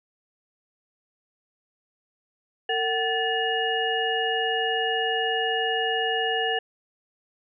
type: tone cluster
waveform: sine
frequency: 452.8 / 752 / 1741 / 2868 Hz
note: A4 / F#5 / A6 / F7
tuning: +50 / +28 / -19 / +45 cents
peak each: -28 dBFS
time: 2.69-6.59 s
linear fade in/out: 5 ms
effects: none